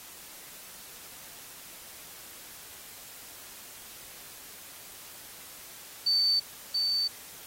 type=tone with echo; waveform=sine; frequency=4547 Hz; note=C#8; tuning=43 cents sharp; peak=-22 dBFS; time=6.06-6.4 s; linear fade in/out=10 ms; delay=680 ms; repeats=1; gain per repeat=-3 dB; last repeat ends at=7.08 s; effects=white hiss -47 dBFS RMS until 7.46 s + AAC 48 kbps